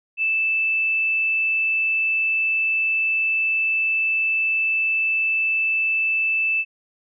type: tone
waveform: sine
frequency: 2637 Hz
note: E7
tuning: in tune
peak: -18 dBFS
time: 0.17-6.65 s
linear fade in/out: 50 ms
effects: none